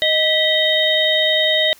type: harmonic tone with a mistuned harmonic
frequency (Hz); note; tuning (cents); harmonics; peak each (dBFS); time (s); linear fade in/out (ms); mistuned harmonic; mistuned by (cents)
622.3; D#5; 0; 1 / 3 / 5 / 6; -19 / -20 / -21 / -17; 0.02-1.73; 0; 3; +86
effects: white hiss -48 dBFS RMS until 1.79 s